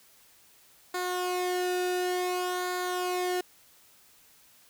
sawtooth tone with flanger, 361.6 Hz, F#4, 40 cents flat, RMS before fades -30 dBFS, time 0.94-3.41 s, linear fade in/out 5 ms, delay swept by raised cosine 0.35 to 0.95 ms, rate 0.56 Hz, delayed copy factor -0.6, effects white hiss -59 dBFS RMS until 4.69 s

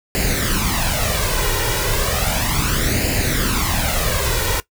pink noise with flanger, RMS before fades -19 dBFS, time 0.15-4.6 s, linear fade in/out 0 ms, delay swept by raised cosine 0.42 to 2.12 ms, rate 0.34 Hz, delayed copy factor +0.7, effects noise-tail reverb RT60 0.1 s tail -18 dB re dry

